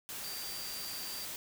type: tone in noise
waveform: sine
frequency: 4699 Hz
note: D8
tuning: in tune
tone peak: -43 dBFS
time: 0.24-1.25 s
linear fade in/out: 0 ms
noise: white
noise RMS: -42 dBFS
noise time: 0.09-1.36 s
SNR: -4 dB
effects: none